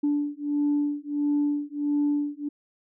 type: beating tone pair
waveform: sine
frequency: 290.6 / 292.1 Hz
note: D4 / D4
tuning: -18 / -9 cents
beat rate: 1.5 Hz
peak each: -25 dBFS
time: 0.03-2.49 s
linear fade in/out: 10 ms
effects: tanh soft clip ceiling -17 dBFS